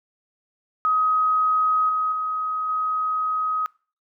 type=tone with level steps; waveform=sine; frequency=1262 Hz; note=D#6; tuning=24 cents sharp; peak=-17 / -20 / -23 / -21 dBFS; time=0.85-3.66 s; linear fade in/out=0 ms; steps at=1.89 / 2.12 / 2.69 s; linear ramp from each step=2 ms; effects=noise-tail reverb RT60 0.4 s tail -24 dB re dry